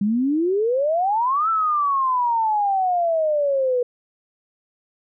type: exponential two-way sweep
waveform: sine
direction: up then down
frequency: 196.2 to 1342 to 484.1 Hz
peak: -17 dBFS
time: 0.01-3.83 s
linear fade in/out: 5 ms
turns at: 1.49 s
effects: none